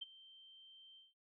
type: tone with ADSR envelope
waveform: sine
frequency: 3129 Hz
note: G7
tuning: 4 cents flat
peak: -40 dBFS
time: 0.01-1.14 s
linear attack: 12 ms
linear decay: 21 ms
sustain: -18 dB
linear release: 170 ms
effects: none